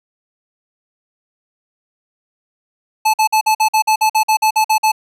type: tone bursts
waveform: square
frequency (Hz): 868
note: A5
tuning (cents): -24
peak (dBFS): -11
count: 14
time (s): 3.05-4.919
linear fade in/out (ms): 10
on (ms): 88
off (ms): 49
effects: resampled to 32000 Hz